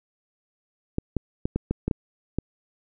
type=clicks; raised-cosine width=3 ms; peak=-11 dBFS; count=8; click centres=0.984 / 1.167 / 1.455 / 1.56 / 1.71 / 1.88 / 1.912 / 2.386 s; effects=none